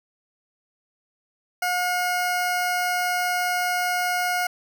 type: tone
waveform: 20% pulse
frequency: 719 Hz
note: F#5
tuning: 50 cents flat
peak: -17 dBFS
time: 1.62-4.47 s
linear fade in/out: 5 ms
effects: none